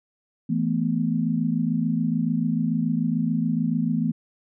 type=chord; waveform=sine; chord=E suspended fourth; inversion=none; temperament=equal; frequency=164.81 / 220 / 246.9 Hz; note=E3 / A3 / B3; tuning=0 / 0 / 0 cents; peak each=-25 dBFS; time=0.49-4.12 s; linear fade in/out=10 ms; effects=none